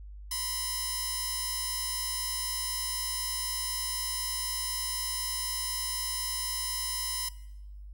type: tone cluster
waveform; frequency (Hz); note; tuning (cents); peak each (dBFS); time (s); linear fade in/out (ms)
5% pulse; 972 / 1036 / 5240; B5 / C6 / E8; -28 / -17 / -11; -27; 0.31-7.29; 5
effects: noise-tail reverb RT60 1.0 s tail -21 dB re dry + added 50 Hz sine -42 dBFS peak until 7.93 s